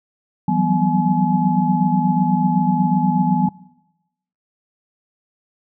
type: tone cluster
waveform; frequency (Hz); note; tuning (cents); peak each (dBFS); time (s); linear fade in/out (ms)
sine; 167.2 / 184.4 / 192.5 / 245.9 / 851; E3 / F#3 / G3 / B3 / G#5; +25 / -6 / -31 / -7 / +42; -21; 0.48-3.49; 5
effects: noise-tail reverb RT60 0.9 s tail -21 dB re dry